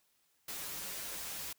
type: noise with comb filter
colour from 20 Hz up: white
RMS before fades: -42 dBFS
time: 0.48-1.53 s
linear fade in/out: 5 ms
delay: 8.2 ms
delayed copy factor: -0.75
effects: white hiss -74 dBFS RMS until 1.58 s